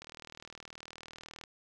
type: click train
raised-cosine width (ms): 0.2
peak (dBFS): -29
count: 57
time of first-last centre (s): 0.02-1.438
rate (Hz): 39.5
effects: none